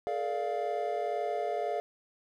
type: chord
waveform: triangle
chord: Bb dominant seventh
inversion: third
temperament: equal with one note detuned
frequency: 424.3 / 466.2 / 587.3 / 698.5 Hz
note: Ab4 / Bb4 / D5 / F5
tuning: +37 / 0 / 0 / 0 cents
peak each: -34 / -37 / -34 / -31 dBFS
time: 0.07-1.8 s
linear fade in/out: 0 ms
effects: none